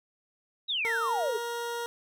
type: exponential sweep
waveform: sine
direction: down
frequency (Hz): 3951 to 397.7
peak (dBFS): -27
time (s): 0.68-1.38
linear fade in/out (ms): 20
type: tone with pitch glide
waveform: 20% pulse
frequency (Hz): 458.4 to 471.6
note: A#4 to A#4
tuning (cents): -29 to +20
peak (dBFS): -27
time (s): 0.85-1.86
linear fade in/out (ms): 0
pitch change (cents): +49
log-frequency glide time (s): 1.08-1.15
effects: none